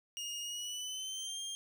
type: tone with pitch glide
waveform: 25% pulse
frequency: 2852 to 3201 Hz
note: F7 to G7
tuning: +36 to +36 cents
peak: -35 dBFS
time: 0.17-1.55 s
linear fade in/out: 0 ms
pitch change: +200 cents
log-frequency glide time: 0.41-1.4 s
effects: none